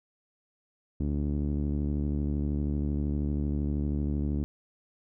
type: tone with low-pass filter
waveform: sawtooth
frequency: 72.8 Hz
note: D2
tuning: 15 cents flat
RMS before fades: -29 dBFS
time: 1-4.44 s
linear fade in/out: 0 ms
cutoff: 280 Hz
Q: 2.2
effects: none